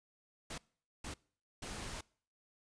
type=noise bursts at uneven times; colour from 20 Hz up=pink; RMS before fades=-44 dBFS; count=3; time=0.5-0.58 / 1.04-1.14 / 1.62-2.01 s; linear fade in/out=5 ms; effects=noise-tail reverb RT60 0.5 s tail -24 dB re dry + resampled to 22050 Hz